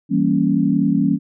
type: chord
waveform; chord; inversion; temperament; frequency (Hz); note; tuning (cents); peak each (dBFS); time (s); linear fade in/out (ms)
sine; E diminished seventh; none; equal; 164.81 / 196 / 233.1 / 277.2; E3 / G3 / Bb3 / Db4; 0 / 0 / 0 / 0; -21 / -19 / -20 / -18; 0.09-1.19; 50
effects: none